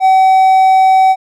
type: tone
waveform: triangle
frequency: 760 Hz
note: F#5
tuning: 46 cents sharp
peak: -3 dBFS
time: 0-1.16 s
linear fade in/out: 50 ms
effects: none